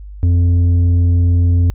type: tone with tanh clipping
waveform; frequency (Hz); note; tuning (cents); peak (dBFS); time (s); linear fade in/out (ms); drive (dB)
sine; 87.31; F2; 0; -10; 0.23-1.7; 0; 6
effects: added 50 Hz sine -29 dBFS peak until 1.74 s